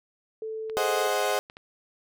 sine tone, 440 Hz, A4, in tune, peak -31 dBFS, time 0.42-1.07 s, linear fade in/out 2 ms
clicks, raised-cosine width 0.3 ms, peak -28 dBFS, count 3, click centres 0.698 / 1.499 / 1.569 s
30% pulse chord, Ab dominant seventh, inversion none, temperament equal, 415.3 / 523.3 / 622.3 / 740 Hz, Ab4 / C5 / Eb5 / Gb5, 0 / 0 / 0 / 0 cents, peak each -27 dBFS, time 0.77-1.39 s, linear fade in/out 0 ms
effects none

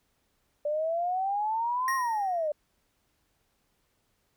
sine exponential two-way sweep, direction up then down, 584 to 1076 to 584 Hz, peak -26 dBFS, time 0.65-2.52 s, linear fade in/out 5 ms, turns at 1.95 s
square tone with exponential decay, 1871 Hz, A#6, 6 cents sharp, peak -28 dBFS, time 1.88-2.48 s, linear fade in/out 1 ms, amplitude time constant 130 ms
effects pink hiss -73 dBFS RMS until 4.36 s

